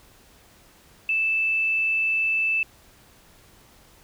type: tone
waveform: sine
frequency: 2637 Hz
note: E7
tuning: in tune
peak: -20 dBFS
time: 1.09-2.63 s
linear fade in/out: 2 ms
effects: pink hiss -54 dBFS RMS until 4.03 s